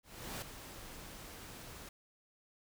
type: noise with ADSR envelope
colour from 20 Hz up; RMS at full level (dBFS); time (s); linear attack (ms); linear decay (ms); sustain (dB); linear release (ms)
pink; -41; 0.03-1.89; 390; 4; -9; 4
effects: none